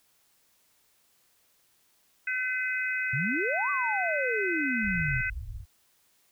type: harmonic tone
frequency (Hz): 508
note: B4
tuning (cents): +49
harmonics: 3 / 4 / 5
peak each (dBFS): -30 / -32 / -34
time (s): 2.27-5.3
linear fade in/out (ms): 5
type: exponential two-way sweep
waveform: sine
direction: up then down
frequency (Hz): 120.6 to 1187 to 120.6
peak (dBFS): -29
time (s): 3.13-5.21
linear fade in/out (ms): 5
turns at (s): 3.7
type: low-pass noise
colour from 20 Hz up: pink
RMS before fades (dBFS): -38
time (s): 4.82-5.66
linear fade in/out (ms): 50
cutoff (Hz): 120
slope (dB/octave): 96
effects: white hiss -67 dBFS RMS until 6.31 s